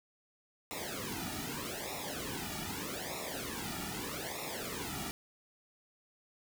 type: noise with flanger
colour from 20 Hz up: pink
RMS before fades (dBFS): -40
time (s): 0.71-5.11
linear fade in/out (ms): 0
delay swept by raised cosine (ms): 0.64 to 1.94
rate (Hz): 0.81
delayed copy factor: -0.95
effects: none

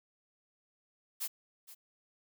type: noise with echo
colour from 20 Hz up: blue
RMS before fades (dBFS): -36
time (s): 1.2-1.28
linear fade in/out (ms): 20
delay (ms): 470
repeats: 1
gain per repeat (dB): -15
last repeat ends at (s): 1.75
effects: none

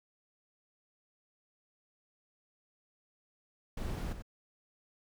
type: noise with echo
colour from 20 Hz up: brown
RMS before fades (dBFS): -37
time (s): 3.77-4.13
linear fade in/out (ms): 5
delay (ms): 93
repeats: 1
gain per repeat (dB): -8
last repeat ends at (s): 4.223
effects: none

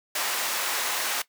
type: high-pass noise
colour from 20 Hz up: pink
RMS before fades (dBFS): -28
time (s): 0.15-1.22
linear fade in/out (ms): 5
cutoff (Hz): 820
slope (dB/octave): 12
effects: noise-tail reverb RT60 0.1 s tail -17 dB re dry

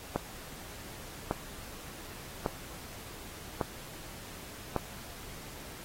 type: click train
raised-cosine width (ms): 1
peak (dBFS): -14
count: 5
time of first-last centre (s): 0.16-4.763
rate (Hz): 0.869
effects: pink hiss -47 dBFS RMS until 5.84 s + AAC 48 kbps

